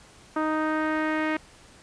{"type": "tone with low-pass filter sweep", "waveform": "sawtooth", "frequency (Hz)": 311.1, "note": "D#4", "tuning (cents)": 0, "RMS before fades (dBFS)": -26, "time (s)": [0.36, 1.37], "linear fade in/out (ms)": 5, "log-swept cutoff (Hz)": [1300, 2100], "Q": 2.6, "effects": ["pink hiss -52 dBFS RMS until 1.82 s", "resampled to 22050 Hz"]}